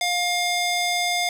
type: tone with band-pass filter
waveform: square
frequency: 709 Hz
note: F5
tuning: 26 cents sharp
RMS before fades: -23 dBFS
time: 0.01-1.29 s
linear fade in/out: 2 ms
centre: 4500 Hz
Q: 0.58
effects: 7-bit